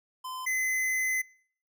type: tone pair in turn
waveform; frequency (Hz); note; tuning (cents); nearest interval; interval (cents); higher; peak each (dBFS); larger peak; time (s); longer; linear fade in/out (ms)
square; 1026 / 2038; C6 / C7; -34 / -46; octave; 1188; second; -36 / -27; second; 0.24-0.46 / 0.46-1.22; second; 10
effects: noise-tail reverb RT60 0.6 s tail -25 dB re dry